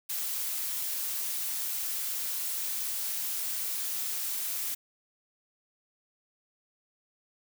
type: noise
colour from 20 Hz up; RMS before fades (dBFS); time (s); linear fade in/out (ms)
blue; -33; 0.09-4.75; 10
effects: none